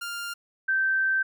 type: tone pair in turn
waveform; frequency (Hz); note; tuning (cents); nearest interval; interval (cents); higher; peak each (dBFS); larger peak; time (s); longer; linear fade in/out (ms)
sawtooth / sine; 1399 / 1555.4; F6 / G6; +3 / -14; major second; 183; second; -28 / -21; second; 0.01-0.34 / 0.68-1.23; second; 10
effects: none